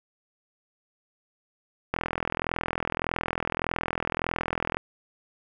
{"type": "click train", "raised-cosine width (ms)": 0.5, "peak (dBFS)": -11, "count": 119, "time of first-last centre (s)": [1.94, 4.77], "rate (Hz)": 41.7, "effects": []}